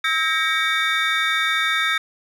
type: tone cluster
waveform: triangle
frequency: 1295 / 1608 / 1877 / 2263 / 3628 Hz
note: E6 / G6 / A#6 / C#7 / A#7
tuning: -31 / +44 / +11 / +35 / -48 cents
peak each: -23 dBFS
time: 0.04-1.98 s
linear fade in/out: 5 ms
effects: none